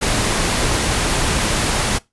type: noise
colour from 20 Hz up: pink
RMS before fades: -18 dBFS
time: 0.01-1.99 s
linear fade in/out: 20 ms
effects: noise-tail reverb RT60 0.2 s tail -21 dB re dry + resampled to 24000 Hz